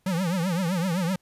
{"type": "tone with vibrato", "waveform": "square", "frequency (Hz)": 178.1, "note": "F3", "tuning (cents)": 34, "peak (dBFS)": -24, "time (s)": [0.06, 1.16], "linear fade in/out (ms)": 5, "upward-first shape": "triangle", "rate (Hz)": 7.8, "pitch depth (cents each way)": 190, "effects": ["pink hiss -69 dBFS RMS until 1.21 s", "resampled to 32000 Hz"]}